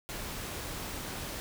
pink noise, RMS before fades -39 dBFS, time 0.09-1.4 s, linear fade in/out 0 ms, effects none

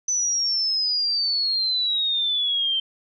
sine exponential sweep, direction down, 6050 to 3113 Hz, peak -20 dBFS, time 0.08-2.8 s, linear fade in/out 5 ms, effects none

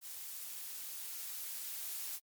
blue noise with level ramp, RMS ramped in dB -46 to -41 dBFS, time 0.01-2.2 s, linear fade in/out 50 ms, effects MP3 96 kbps

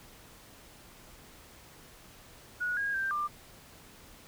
sine tone with pitch steps, 1459 / 1633 / 1574 / 1191 Hz, F#6 / G#6 / G6 / D6, -25 / -30 / +7 / +24 cents, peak -29 dBFS, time 2.6-3.28 s, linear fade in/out 20 ms, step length 170 ms, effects pink hiss -54 dBFS RMS until 4.27 s

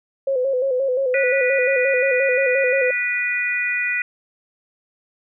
sine tone with vibrato, 523.3 Hz, C5, in tune, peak -17 dBFS, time 0.27-2.91 s, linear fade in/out 5 ms, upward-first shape square, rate 5.7 Hz, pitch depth 65 cents each way
harmonic tone, 490.4 Hz, B4, 12 cents flat, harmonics 3 / 4 / 5, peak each -27 / -22 / -23 dBFS, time 1.14-4.02 s, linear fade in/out 2 ms
effects none

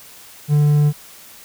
triangle tone, 147.7 Hz, D3, 10 cents sharp, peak -9 dBFS, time 0.48-0.93 s, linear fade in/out 50 ms, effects white hiss -42 dBFS RMS until 1.44 s

